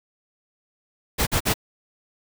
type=noise bursts; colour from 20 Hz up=pink; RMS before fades=-21 dBFS; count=3; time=1.18-1.541 s; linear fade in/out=20 ms; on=89 ms; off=47 ms; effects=none